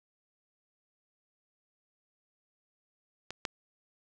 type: clicks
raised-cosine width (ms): 0.2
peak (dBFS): -21 / -14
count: 2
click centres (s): 3.306 / 3.452
effects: none